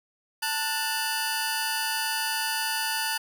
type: tone cluster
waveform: 20% pulse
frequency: 886 / 1468 / 4781 Hz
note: A5 / F#6 / D8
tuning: +12 / -14 / +30 cents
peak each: -25 / -26 / -26 dBFS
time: 0.42-3.18 s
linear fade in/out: 10 ms
effects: none